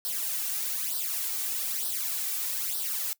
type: noise with flanger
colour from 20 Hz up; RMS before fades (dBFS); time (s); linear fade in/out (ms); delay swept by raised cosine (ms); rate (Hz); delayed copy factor
blue; -31; 0.05-3.13; 0; 0.21 to 2.61; 1.1; +0.75
effects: noise-tail reverb RT60 0.1 s tail -22 dB re dry